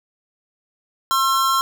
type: tone pair together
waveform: square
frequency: 1070 / 1348.1 Hz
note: C6 / E6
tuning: +38 / +38 cents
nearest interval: major third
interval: 400 cents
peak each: -19 / -20 dBFS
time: 1.11-1.61 s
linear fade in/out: 0 ms
effects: none